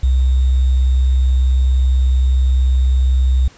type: tone with sample-and-hold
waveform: sine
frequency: 64.4 Hz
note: C2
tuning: 27 cents flat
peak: -10 dBFS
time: 0.03-3.48 s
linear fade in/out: 5 ms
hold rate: 3675 Hz
effects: pink hiss -45 dBFS RMS until 3.57 s + resampled to 16000 Hz